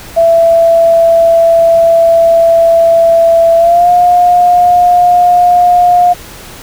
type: tone with pitch glide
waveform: sine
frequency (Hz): 667 to 710.8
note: E5 to F5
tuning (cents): +20 to +30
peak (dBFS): -3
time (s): 0.16-6.14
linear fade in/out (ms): 20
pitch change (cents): +110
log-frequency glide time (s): 3.57-3.9
effects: pink hiss -30 dBFS RMS until 6.62 s